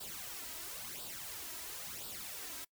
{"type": "noise with flanger", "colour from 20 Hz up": "white", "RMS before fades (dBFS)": -45, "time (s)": [0, 2.65], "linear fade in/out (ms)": 10, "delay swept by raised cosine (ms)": [0.23, 3.13], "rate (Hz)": 0.97, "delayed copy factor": 0.65, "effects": ["noise-tail reverb RT60 0.1 s tail -23 dB re dry"]}